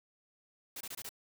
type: noise bursts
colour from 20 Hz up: white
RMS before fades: -43 dBFS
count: 5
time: 0.76-1.092 s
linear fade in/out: 5 ms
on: 48 ms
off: 23 ms
effects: none